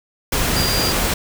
sine tone in noise, 4782 Hz, D8, 30 cents sharp, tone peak -21 dBFS, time 0.56-0.92 s, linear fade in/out 5 ms, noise pink, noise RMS -19 dBFS, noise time 0.32-1.14 s, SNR -5 dB, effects none

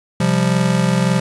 square chord, C suspended fourth, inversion none, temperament just, 130.81 / 174.42 / 196.22 Hz, C3 / F3 / G3, 0 / -2 / +2 cents, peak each -20 / -17 / -20 dBFS, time 0.2-1.2 s, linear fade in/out 5 ms, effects resampled to 24000 Hz + 8-bit

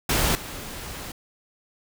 pink noise with level steps, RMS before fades -22 / -36 dBFS, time 0.09-1.12 s, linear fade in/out 5 ms, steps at 0.35 s, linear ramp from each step 2 ms, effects none

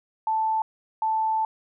sine tone pair in turn, 880 / 880 Hz, A5 / A5, 0 / 0 cents, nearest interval unison, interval 0 cents, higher neither, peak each -21 dBFS, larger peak neither, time 0.27-0.62 / 1.02-1.45 s, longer second, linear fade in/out 2 ms, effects none

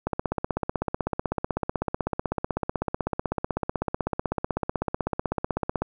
click train, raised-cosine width 1 ms, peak -11 dBFS, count 93, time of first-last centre 0.07-5.82 s, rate 16 Hz, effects none

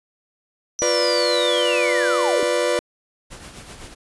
sine linear sweep, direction down, 5920 to 297.7 Hz, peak -22 dBFS, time 0.79-2.43 s, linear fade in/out 0 ms
40% pulse chord, B diminished, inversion second, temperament equal, 349.2 / 493.9 / 587.3 Hz, F4 / B4 / D5, 0 / 0 / 0 cents, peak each -25 / -20 / -21 dBFS, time 0.82-2.79 s, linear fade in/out 0 ms
pink noise with tremolo, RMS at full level -37 dBFS, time 3.3-3.95 s, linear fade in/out 20 ms, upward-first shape sine, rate 7.9 Hz, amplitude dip 50%
effects resampled to 24000 Hz

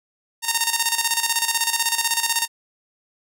5% pulse tone with tremolo, 921 Hz, A#5, 21 cents flat, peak -5 dBFS, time 0.42-2.48 s, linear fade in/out 50 ms, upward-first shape square, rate 16 Hz, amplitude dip 65%, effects none

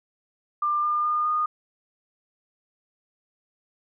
sine tone with pitch steps, 1193 / 1204.1 / 1215.3 / 1226.5 Hz, D6 / D6 / D#6 / D#6, +27 / +43 / -41 / -25 cents, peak -21 dBFS, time 0.62-1.46 s, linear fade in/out 5 ms, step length 210 ms, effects none

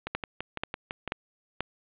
two click trains, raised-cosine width 0.3 ms, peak -12 / -16 dBFS, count 4 / 7, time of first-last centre 0.15-1.606 / 0.07-1.077 s, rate 2.06 / 5.96 Hz, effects resampled to 8000 Hz + 7-bit

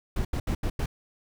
brown noise bursts at uneven times, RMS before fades -27 dBFS, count 5, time 0.16-0.25 / 0.33-0.4 / 0.47-0.55 / 0.63-0.7 / 0.79-0.86 s, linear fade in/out 5 ms, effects none

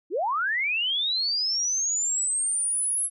sine linear sweep, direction up, 286.6 to 11000 Hz, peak -23 dBFS, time 0.1-3.1 s, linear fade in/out 50 ms, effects none

